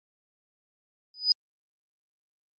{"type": "tone with exponential growth", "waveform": "sine", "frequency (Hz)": 4978, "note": "D#8", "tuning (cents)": 0, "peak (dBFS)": -14, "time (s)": [1.14, 1.32], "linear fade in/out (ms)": 1, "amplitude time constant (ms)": 39, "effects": ["Opus 32 kbps"]}